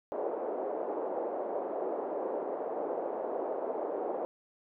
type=band-pass noise; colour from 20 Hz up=white; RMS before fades=-35 dBFS; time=0.12-4.25 s; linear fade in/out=0 ms; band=360 to 670 Hz; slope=24 dB/octave; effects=none